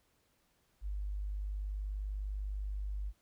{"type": "tone", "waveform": "sine", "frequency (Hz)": 50.2, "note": "G1", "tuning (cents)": 42, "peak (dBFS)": -35, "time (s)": [0.81, 3.13], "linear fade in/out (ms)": 50, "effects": ["pink hiss -74 dBFS RMS until 3.21 s"]}